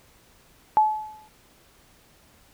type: tone with exponential decay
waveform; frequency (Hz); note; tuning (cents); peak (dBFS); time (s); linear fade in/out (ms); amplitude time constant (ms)
sine; 860; A5; -40; -12; 0.77-1.28; 0; 110
effects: pink hiss -57 dBFS RMS until 2.53 s